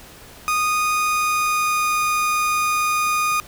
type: tone with pitch glide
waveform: 30% pulse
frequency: 1236 to 1228.9 Hz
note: D#6 to D#6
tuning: -12 to -22 cents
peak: -15 dBFS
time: 0.48-3.4 s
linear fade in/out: 0 ms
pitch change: -10 cents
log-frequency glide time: 0.93-1.95 s
effects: pink hiss -43 dBFS RMS until 3.47 s